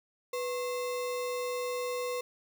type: tone with sample-and-hold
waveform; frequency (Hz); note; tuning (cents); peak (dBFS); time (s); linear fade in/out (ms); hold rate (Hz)
sine; 494.4; B4; +2; -31; 0.33-2.21; 5; 1575
effects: none